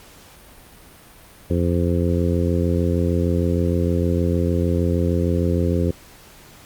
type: harmonic tone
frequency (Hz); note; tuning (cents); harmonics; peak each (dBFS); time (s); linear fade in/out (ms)
86.5; F2; -16; 1 / 2 / 3 / 4 / 5 / 6; -20 / -23 / -25 / -26 / -27 / -28; 1.5-5.91; 5
effects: pink hiss -46 dBFS RMS until 6.65 s + Opus 48 kbps